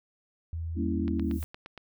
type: tone with pitch glide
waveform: sine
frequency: 82.41 to 78.1 Hz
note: E2 to D#2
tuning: 0 to +7 cents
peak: -31 dBFS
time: 0.53-1.44 s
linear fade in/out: 0 ms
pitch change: -93 cents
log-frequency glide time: 1.06-1.18 s
type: chord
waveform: sine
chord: G diminished seventh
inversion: none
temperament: equal with one note detuned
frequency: 197.13 / 233.1 / 277.2 / 329.6 Hz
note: G3 / Bb3 / Db4 / Fb4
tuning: +10 / 0 / 0 / 0 cents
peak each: -33 dBFS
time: 0.75-1.4 s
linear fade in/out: 50 ms
type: click train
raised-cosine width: 0.3 ms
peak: -27 dBFS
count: 7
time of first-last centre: 1.08-1.777 s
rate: 8.61 Hz
type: noise with exponential growth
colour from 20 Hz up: violet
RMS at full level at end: -42 dBFS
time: 1.14-1.44 s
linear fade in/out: 1 ms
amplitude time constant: 64 ms
effects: none